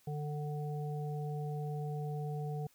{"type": "harmonic tone", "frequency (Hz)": 148.5, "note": "D3", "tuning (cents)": 20, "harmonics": [1, 3, 5], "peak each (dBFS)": [-36, -44, -46], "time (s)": [0.07, 2.67], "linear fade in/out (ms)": 5, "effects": ["white hiss -68 dBFS RMS until 2.74 s"]}